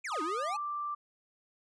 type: exponential two-way sweep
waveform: square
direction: down then up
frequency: 2569 to 293.7 to 888 Hz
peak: -36 dBFS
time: 0.04-0.57 s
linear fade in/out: 10 ms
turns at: 0.22 s
type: tone with pitch glide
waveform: sine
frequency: 1244.5 to 1176.7 Hz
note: D#6 to D6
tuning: 0 to +3 cents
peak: -33 dBFS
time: 0.11-0.95 s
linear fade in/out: 10 ms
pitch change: -97 cents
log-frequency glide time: 0.3-0.56 s
effects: resampled to 22050 Hz